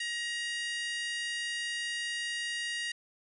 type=harmonic tone with a mistuned harmonic; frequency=945 Hz; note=A#5; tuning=23 cents sharp; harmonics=2 / 3 / 4 / 5 / 6 / 7 / 8 / 9 / 10; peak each=-35 / -39 / -43 / -44 / -50 / -48 / -53 / -48 / -52 dBFS; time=0-2.92 s; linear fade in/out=5 ms; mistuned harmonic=9; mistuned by=+47 cents; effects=none